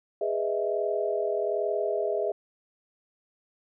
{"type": "chord", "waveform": "sine", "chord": "E major seventh", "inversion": "first", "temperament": "just", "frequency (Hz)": [412, 494.4, 618.1, 659.3], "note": ["G#4", "B4", "D#5", "E5"], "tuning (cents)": [-14, 2, -12, 0], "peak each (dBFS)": [-29, -34, -31, -30], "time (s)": [0.21, 2.32], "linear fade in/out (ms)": 5, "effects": []}